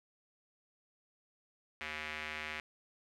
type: tone with band-pass filter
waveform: square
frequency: 76.8 Hz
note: D#2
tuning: 22 cents flat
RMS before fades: -42 dBFS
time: 1.81-2.6 s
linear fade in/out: 0 ms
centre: 2200 Hz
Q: 2.6
effects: none